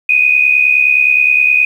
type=tone with amplitude modulation; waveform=sine; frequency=2489 Hz; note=D#7; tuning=in tune; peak=-4 dBFS; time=0.09-1.65 s; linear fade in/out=5 ms; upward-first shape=sine; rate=69.6 Hz; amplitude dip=70%; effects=7-bit